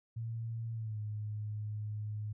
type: tone with pitch glide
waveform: sine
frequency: 114.2 to 105.94 Hz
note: A#2 to G#2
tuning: -35 to +35 cents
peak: -36 dBFS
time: 0.16-2.33 s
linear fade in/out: 10 ms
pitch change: -130 cents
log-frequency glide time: 0.73-0.99 s
effects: none